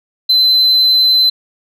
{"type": "tone", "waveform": "sine", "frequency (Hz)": 4055, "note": "B7", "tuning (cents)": 45, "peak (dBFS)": -5, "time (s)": [0.29, 1.3], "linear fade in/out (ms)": 10, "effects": ["tanh soft clip ceiling -6 dBFS"]}